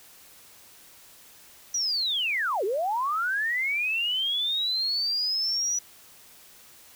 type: linear two-way sweep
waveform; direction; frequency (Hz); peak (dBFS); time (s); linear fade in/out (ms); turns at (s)
sine; down then up; 5910 to 363.1 to 5910; -24; 1.74-5.79; 5; 2.64
effects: white hiss -52 dBFS RMS until 6.95 s